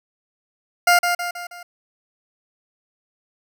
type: tone with echo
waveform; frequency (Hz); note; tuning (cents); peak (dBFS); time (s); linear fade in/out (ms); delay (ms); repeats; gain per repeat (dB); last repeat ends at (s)
20% pulse; 703; F5; +11; -7; 0.87-0.99; 5; 160; 4; -6; 1.63
effects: none